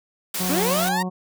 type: noise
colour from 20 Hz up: white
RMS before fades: -27 dBFS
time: 0.34-0.89 s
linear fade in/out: 5 ms
type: harmonic tone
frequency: 183.3 Hz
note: F#3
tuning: 16 cents flat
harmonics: 1 / 2 / 3 / 4 / 5 / 6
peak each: -25 / -34 / -37 / -35 / -40 / -40 dBFS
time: 0.39-1.1 s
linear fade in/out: 20 ms
type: linear sweep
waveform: 30% pulse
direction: up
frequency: 247.8 to 951 Hz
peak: -19 dBFS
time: 0.49-1.03 s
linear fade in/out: 10 ms
effects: none